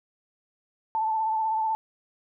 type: tone with vibrato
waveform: sine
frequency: 880 Hz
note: A5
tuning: in tune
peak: -23 dBFS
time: 0.95-1.75 s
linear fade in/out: 0 ms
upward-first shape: triangle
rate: 16 Hz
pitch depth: 38 cents each way
effects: none